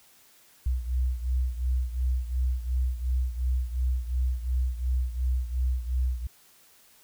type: beating tone pair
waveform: sine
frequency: 62.2 / 65 Hz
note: B1 / C2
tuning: +13 / -11 cents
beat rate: 2.8 Hz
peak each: -25 / -29 dBFS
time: 0.66-6.27 s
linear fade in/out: 5 ms
effects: tanh soft clip ceiling -18 dBFS + white hiss -58 dBFS RMS until 7.03 s

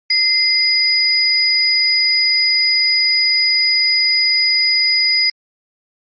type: tone pair together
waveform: sine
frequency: 2076 / 4938 Hz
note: C7 / D#8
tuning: -14 / -14 cents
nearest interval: octave + minor third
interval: 1500 cents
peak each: -17 / -13 dBFS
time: 0.1-5.3 s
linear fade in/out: 5 ms
effects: Opus 24 kbps

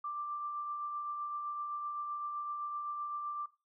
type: tone with tremolo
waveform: sine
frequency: 1179 Hz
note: D6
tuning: 6 cents sharp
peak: -35 dBFS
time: 0.04-3.46 s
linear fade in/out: 5 ms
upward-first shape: triangle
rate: 7.8 Hz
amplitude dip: 35%
effects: noise-tail reverb RT60 0.3 s tail -17 dB re dry

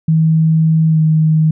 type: tone with pitch glide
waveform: sine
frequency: 159.9 to 157.15 Hz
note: D#3 to D#3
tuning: +48 to +18 cents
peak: -8 dBFS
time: 0.08-1.51 s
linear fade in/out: 5 ms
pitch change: -30 cents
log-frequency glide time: 0.89-0.99 s
effects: none

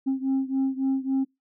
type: beating tone pair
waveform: sine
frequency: 266.2 / 269.8 Hz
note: C4 / C#4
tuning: +30 / -47 cents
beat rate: 3.6 Hz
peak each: -23 / -25 dBFS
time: 0.06-1.25 s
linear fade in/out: 20 ms
effects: noise-tail reverb RT60 0.2 s tail -25 dB re dry + tanh soft clip ceiling -19 dBFS

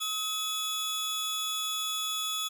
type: tone pair together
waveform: sawtooth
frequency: 1276 / 3407 Hz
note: D#6 / G#7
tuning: +43 / +44 cents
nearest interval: octave + perfect fourth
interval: 1701 cents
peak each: -33 / -28 dBFS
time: 0-2.49 s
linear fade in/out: 20 ms
effects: none

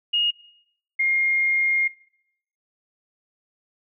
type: tone pair in turn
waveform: sine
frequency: 2862 / 2129 Hz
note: F7 / C7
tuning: +42 / +30 cents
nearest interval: perfect fourth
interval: 512 cents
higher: first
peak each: -18 dBFS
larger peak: neither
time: 0.13-0.31 / 0.99-1.88 s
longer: second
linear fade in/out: 10 ms
effects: noise-tail reverb RT60 0.7 s tail -19 dB re dry

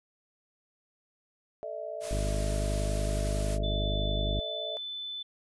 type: chord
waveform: sine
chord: A suspended fourth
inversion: none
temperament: equal with one note detuned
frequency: 440 / 600.4 / 659.3 Hz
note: A4 / D5 / E5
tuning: 0 / +38 / 0 cents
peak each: -43 / -38 / -38 dBFS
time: 1.63-4.77 s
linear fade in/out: 0 ms
type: noise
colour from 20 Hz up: white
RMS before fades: -41 dBFS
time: 2-3.59 s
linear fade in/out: 50 ms
type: harmonic tone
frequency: 50.9 Hz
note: G#1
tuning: 34 cents flat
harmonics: 1 / 2 / 3 / 4 / 5 / 6 / 7 / 8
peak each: -29 / -35 / -39 / -41 / -43 / -45 / -46 / -47 dBFS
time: 2.11-4.4 s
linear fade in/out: 0 ms
type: tone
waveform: sine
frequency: 3511 Hz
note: A7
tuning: 4 cents flat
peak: -35 dBFS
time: 3.63-5.23 s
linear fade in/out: 10 ms
effects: resampled to 24000 Hz

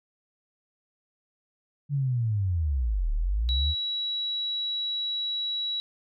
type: linear two-way sweep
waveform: sine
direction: down then up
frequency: 146.5 to 35 to 79.4 Hz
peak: -23 dBFS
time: 1.89-3.75 s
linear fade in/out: 50 ms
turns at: 3.12 s
type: tone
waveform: sine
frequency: 3900 Hz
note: B7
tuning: 23 cents flat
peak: -27 dBFS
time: 3.49-5.8 s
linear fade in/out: 0 ms
effects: none

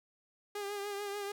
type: tone with vibrato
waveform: sawtooth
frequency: 405.7 Hz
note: G#4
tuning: 41 cents flat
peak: -33 dBFS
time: 0.55-1.32 s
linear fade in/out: 5 ms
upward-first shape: triangle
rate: 6.8 Hz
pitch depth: 47 cents each way
effects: none

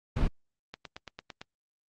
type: noise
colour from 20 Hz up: brown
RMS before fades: -25 dBFS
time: 0.16-0.28 s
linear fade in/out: 10 ms
type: click train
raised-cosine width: 0.2 ms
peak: -22 dBFS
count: 7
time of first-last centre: 0.74-1.415 s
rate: 8.89 Hz
effects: low-pass 5000 Hz 12 dB/octave + Opus 48 kbps

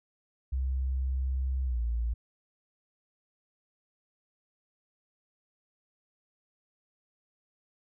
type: tone with pitch glide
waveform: sine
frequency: 65.41 to 57.94 Hz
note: C2 to A#1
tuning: 0 to -10 cents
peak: -27 dBFS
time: 0.52-2.14 s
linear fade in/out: 10 ms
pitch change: -210 cents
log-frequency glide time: 1.64-1.8 s
effects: none

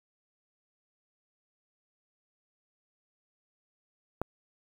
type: click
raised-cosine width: 1 ms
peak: -16 dBFS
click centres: 4.216 s
effects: 8-bit

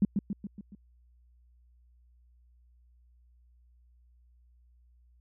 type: tone with echo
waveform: sine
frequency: 200.9 Hz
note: G3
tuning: 43 cents sharp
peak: -19 dBFS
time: 0.02-0.05 s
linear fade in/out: 2 ms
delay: 140 ms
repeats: 5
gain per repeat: -5 dB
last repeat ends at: 0.75 s
effects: added 60 Hz sine -59 dBFS peak until 5.2 s

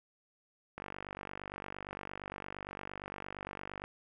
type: click train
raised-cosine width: 0.5 ms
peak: -26 dBFS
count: 150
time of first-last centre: 0.78-3.84 s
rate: 48.7 Hz
effects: none

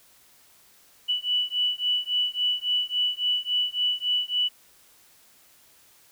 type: beating tone pair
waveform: sine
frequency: 2960 / 2963.6 Hz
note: F#7 / F#7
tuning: 0 / +2 cents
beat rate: 3.6 Hz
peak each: -26 dBFS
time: 1.08-4.49 s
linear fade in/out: 20 ms
effects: white hiss -57 dBFS RMS until 6.11 s

